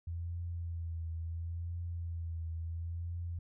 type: tone with vibrato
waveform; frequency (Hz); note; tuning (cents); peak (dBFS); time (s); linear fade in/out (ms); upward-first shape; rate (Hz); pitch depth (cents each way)
sine; 84; E2; +33; -36; 0.07-3.39; 5; triangle; 0.72; 47
effects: none